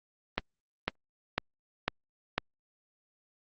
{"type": "click train", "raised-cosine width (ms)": 0.3, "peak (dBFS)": -10, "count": 5, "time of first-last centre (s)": [0.38, 2.38], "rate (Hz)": 2, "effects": ["low-pass 5000 Hz 12 dB/octave", "Opus 24 kbps"]}